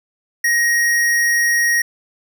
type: tone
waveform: square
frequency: 1881 Hz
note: A#6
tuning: 15 cents sharp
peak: -14 dBFS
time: 0.44-1.82 s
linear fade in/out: 5 ms
effects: none